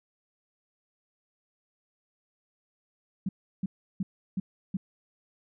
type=tone bursts; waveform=sine; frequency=190 Hz; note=F#3; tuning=46 cents sharp; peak=-26 dBFS; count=5; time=3.26-4.77 s; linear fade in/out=5 ms; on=30 ms; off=340 ms; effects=none